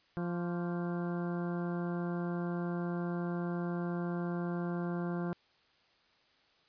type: harmonic tone with a mistuned harmonic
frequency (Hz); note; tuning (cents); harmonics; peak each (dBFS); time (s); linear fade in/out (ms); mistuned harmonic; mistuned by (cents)
174.2; F3; -4; 1 / 2 / 3 / 4 / 5 / 6 / 7 / 8 / 9; -34 / -39 / -46 / -46 / -52 / -50 / -53 / -50 / -53; 0.17-5.33; 0; 7; -86
effects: white hiss -68 dBFS RMS until 6.68 s + resampled to 11025 Hz